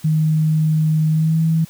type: tone with pitch glide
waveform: sine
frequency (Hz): 156.2 to 161.62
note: D#3 to E3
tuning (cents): +7 to -34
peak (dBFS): -13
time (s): 0.04-1.65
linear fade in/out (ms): 10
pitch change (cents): +59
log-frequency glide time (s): 1.09-1.41
effects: white hiss -45 dBFS RMS until 1.69 s